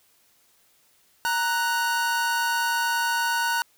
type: tone pair together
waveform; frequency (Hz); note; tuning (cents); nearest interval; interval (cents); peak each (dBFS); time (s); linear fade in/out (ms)
45% pulse; 932.3 / 1481.9; A#5 / F#6; 0 / +2; minor sixth; 802; -25; 1.25-3.62; 0
effects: white hiss -62 dBFS RMS until 3.77 s